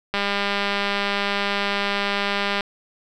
click train, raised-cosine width 0.3 ms, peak -7 dBFS, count 497, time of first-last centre 0.14-2.608 s, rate 201 Hz, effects none

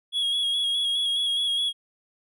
triangle tone with vibrato, 3322 Hz, G#7, in tune, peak -21 dBFS, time 0.12-1.73 s, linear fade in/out 50 ms, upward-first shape square, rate 4.8 Hz, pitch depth 24 cents each way, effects none

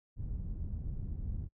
pink low-pass noise, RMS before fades -38 dBFS, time 0.16-1.49 s, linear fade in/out 50 ms, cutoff 110 Hz, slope 12 dB/octave, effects noise-tail reverb RT60 0.1 s tail -26 dB re dry

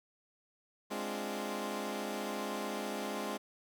15% pulse chord, D half-diminished seventh, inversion second, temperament equal, 207.7 / 261.6 / 293.7 / 349.2 Hz, Ab3 / C4 / D4 / F4, 0 / 0 / 0 / 0 cents, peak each -33 / -36 / -38 / -37 dBFS, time 0.9-3.38 s, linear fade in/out 20 ms, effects none

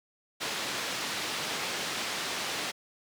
white band-pass noise, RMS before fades -34 dBFS, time 0.4-2.72 s, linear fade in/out 20 ms, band 150 to 4500 Hz, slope 12 dB/octave, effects none

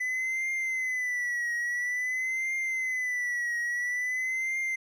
triangle tone with vibrato, 2000 Hz, B6, 21 cents sharp, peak -26 dBFS, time 0-4.76 s, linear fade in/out 10 ms, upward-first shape triangle, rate 0.49 Hz, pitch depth 95 cents each way, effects none

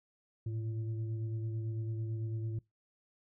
sine tone with frequency modulation, 110 Hz, A2, in tune, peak -34 dBFS, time 0.46-2.59 s, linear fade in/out 5 ms, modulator 229 Hz, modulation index 0.43, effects noise-tail reverb RT60 0.2 s tail -23 dB re dry

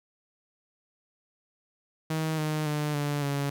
sawtooth tone with pitch steps, 158.3 / 153.88 / 149.59 / 145.41 / 141.36 Hz, D#3 / D#3 / D3 / D3 / C#3, +30 / -19 / +32 / -17 / +34 cents, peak -23 dBFS, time 2.1-3.5 s, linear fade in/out 5 ms, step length 280 ms, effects none

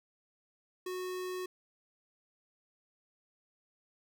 square tone, 367.1 Hz, F#4, 14 cents flat, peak -37 dBFS, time 0.86-1.46 s, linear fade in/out 5 ms, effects none

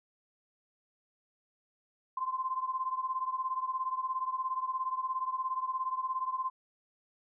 sine beating tone pair, 1035 / 1052 Hz, C6 / C6, -19 / +9 cents, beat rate 17 Hz, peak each -33 / -36 dBFS, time 2.17-6.5 s, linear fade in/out 5 ms, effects none

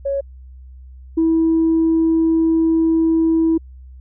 sine tone pair in turn, 554.4 / 325.6 Hz, C#5 / E4, 0 / -21 cents, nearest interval major sixth, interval 921 cents, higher first, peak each -17 / -11 dBFS, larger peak second, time 0.05-0.21 / 1.17-3.58 s, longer second, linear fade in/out 10 ms, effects tanh soft clip ceiling -9 dBFS + added 64 Hz sine -36 dBFS peak until 4 s

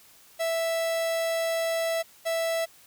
45% pulse tone pair in turn, 659.3 / 659.3 Hz, E5 / E5, 0 / 0 cents, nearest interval unison, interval 0 cents, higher neither, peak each -25 / -25 dBFS, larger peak neither, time 0.39-2.03 / 2.25-2.66 s, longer first, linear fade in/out 20 ms, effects white hiss -55 dBFS RMS until 2.86 s

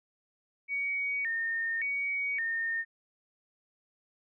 sine tone with vibrato, 2027 Hz, B6, 45 cents sharp, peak -29 dBFS, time 0.68-2.85 s, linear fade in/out 50 ms, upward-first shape square, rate 0.88 Hz, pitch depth 180 cents each way, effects none

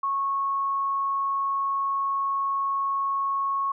sine tone, 1100 Hz, C#6, 14 cents flat, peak -23 dBFS, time 0.03-3.72 s, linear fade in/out 5 ms, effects none

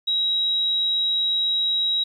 sine tone, 3842 Hz, B7, 48 cents flat, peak -19 dBFS, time 0.07-2.04 s, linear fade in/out 10 ms, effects 9-bit

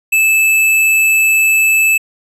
square tone, 2621 Hz, E7, 11 cents flat, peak -9 dBFS, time 0.12-1.98 s, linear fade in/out 10 ms, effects resampled to 32000 Hz

